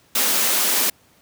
white high-pass noise, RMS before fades -19 dBFS, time 0.15-0.9 s, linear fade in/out 5 ms, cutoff 180 Hz, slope 48 dB/octave, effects pink hiss -56 dBFS RMS until 1.21 s + high-pass 80 Hz 12 dB/octave

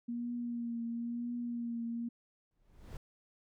sine tone with vibrato, 236.4 Hz, A#3, 24 cents sharp, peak -35 dBFS, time 0.08-2.09 s, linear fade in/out 10 ms, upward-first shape triangle, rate 0.99 Hz, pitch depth 35 cents each way
brown noise with exponential growth, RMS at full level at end -41 dBFS, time 2.51-2.97 s, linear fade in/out 2 ms, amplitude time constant 100 ms
effects none

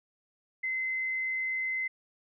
sine tone, 2056 Hz, C7, 31 cents flat, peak -29 dBFS, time 0.63-1.88 s, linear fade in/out 10 ms, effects none

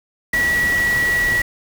sine tone in noise, 1934 Hz, B6, 37 cents flat, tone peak -15 dBFS, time 0.33-1.42 s, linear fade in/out 5 ms, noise pink, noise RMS -27 dBFS, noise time 0.33-1.42 s, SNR +9 dB, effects none

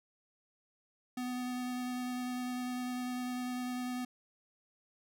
square tone with vibrato, 249.3 Hz, B3, 16 cents sharp, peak -36 dBFS, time 1.17-4.05 s, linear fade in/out 5 ms, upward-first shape sine, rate 10 Hz, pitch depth 11 cents each way, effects none

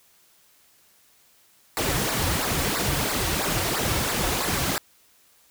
pink noise with flanger, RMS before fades -25 dBFS, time 1.77-4.78 s, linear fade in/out 0 ms, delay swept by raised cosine 0.31 to 4.91 ms, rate 3 Hz, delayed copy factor -0.8, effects white hiss -59 dBFS RMS until 5.5 s

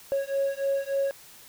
triangle beating tone pair, 549 / 552.4 Hz, C#5 / C#5, -17 / -6 cents, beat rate 3.4 Hz, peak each -25 / -25 dBFS, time 0.12-1.11 s, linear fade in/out 0 ms, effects tanh soft clip ceiling -18 dBFS + white hiss -50 dBFS RMS until 1.48 s

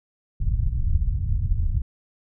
pink low-pass noise, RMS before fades -22 dBFS, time 0.4-1.82 s, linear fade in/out 2 ms, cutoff 110 Hz, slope 24 dB/octave, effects none

